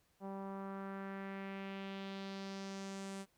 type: tone with low-pass filter sweep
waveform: sawtooth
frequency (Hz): 194.9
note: G3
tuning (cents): -10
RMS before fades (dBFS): -45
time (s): 0.2-3.26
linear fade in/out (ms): 50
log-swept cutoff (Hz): 840 to 9100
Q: 2
effects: pink hiss -75 dBFS RMS until 3.37 s